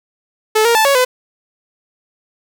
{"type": "tone with pitch steps", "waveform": "sawtooth", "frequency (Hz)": [434.1, 467.4, 877, 557, 505], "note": ["A4", "A#4", "A5", "C#5", "B4"], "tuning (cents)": [-23, 5, -6, 8, 39], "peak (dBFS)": -6, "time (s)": [0.55, 1.05], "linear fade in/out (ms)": 10, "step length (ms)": 100, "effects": []}